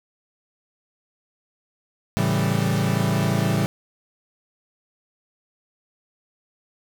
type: chord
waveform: 40% pulse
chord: A dominant seventh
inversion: none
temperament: equal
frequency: 110 / 138.59 / 164.81 / 196 Hz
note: A2 / C#3 / E3 / G3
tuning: 0 / 0 / 0 / 0 cents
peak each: -24 dBFS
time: 2.17-3.66 s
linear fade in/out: 0 ms
effects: none